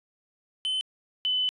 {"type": "tone pair in turn", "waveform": ["triangle", "sine"], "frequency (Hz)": [3049, 3014], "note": ["G7", "F#7"], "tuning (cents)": [-49, 31], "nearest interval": "unison", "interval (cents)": 20, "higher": "first", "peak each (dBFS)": [-24, -23], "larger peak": "second", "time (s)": [[0.65, 0.81], [1.25, 1.49]], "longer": "second", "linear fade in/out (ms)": 0, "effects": ["resampled to 24000 Hz"]}